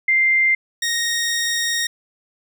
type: tone pair in turn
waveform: sine / 15% pulse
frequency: 2093 / 1864.7 Hz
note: C7 / A#6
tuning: 0 / 0 cents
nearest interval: major second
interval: 200 cents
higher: first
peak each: -13 dBFS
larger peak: neither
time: 0.08-0.55 / 0.82-1.87 s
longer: second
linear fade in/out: 5 ms
effects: none